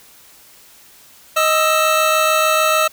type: tone pair together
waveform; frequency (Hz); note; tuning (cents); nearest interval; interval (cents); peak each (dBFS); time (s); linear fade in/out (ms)
25% pulse; 625.9 / 1318.5; D#5 / E6; +10 / 0; octave + minor second; 1290; -12; 1.36-2.88; 10
effects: white hiss -46 dBFS RMS until 2.92 s